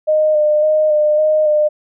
sine tone with vibrato, 610 Hz, D#5, 34 cents flat, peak -10 dBFS, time 0.07-1.69 s, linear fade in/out 20 ms, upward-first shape square, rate 1.8 Hz, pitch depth 19 cents each way, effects none

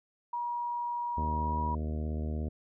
sine tone with pitch glide, 957 to 965.3 Hz, A#5 to B5, +45 to -40 cents, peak -31 dBFS, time 0.33-1.75 s, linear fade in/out 5 ms, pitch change +15 cents, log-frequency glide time 1.38-1.57 s
harmonic tone, 77 Hz, D#2, 17 cents flat, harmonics 1 / 2 / 3 / 4 / 5 / 6 / 7 / 8 / 9, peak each -32 / -41 / -39 / -46 / -47 / -49 / -52 / -50 / -54 dBFS, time 1.17-2.49 s, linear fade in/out 10 ms
effects none

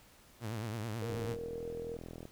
sawtooth tone with vibrato, 111.1 Hz, A2, 17 cents sharp, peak -33 dBFS, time 0.4-1.37 s, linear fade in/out 50 ms, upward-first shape triangle, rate 9.2 Hz, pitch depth 150 cents each way
sine tone, 466.2 Hz, A#4, in tune, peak -39 dBFS, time 1.02-1.97 s, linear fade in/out 2 ms
click train, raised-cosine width 2 ms, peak -32 dBFS, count 49, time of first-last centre 1.1-2.254 s, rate 41.6 Hz
effects pink hiss -61 dBFS RMS until 2.31 s

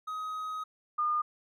triangle / sine tone pair in turn, 1261 / 1215.7 Hz, D#6 / D#6, +23 / -41 cents, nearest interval minor second, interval 64 cents, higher first, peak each -32 / -26 dBFS, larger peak second, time 0.07-0.64 / 0.98-1.22 s, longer first, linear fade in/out 10 ms, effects none

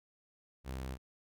sawtooth tone, 65.3 Hz, C2, 3 cents flat, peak -35 dBFS, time 0.64-0.98 s, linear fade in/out 50 ms, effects none

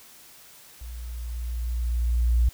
sine tone with level ramp, 59.2 Hz, A#1, 27 cents sharp, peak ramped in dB -35 to -16 dBFS, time 0.81-2.49 s, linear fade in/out 5 ms, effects white hiss -50 dBFS RMS until 2.53 s

